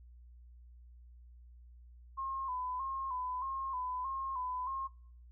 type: tone with vibrato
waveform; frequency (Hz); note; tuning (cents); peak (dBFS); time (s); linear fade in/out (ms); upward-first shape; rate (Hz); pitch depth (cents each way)
sine; 1038; C6; -14; -35; 2.17-4.88; 20; square; 1.6; 57
effects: noise-tail reverb RT60 0.5 s tail -20 dB re dry + added 60 Hz sine -53 dBFS peak until 5.31 s